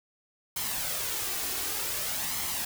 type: noise with flanger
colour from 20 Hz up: white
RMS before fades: -32 dBFS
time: 0.56-2.65 s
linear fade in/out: 5 ms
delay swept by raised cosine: 0.95 to 2.75 ms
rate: 0.54 Hz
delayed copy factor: +0.5
effects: none